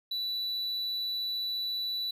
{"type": "tone", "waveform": "triangle", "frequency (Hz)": 3957, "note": "B7", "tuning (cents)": 3, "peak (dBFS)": -29, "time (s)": [0.11, 2.11], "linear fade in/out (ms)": 5, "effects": []}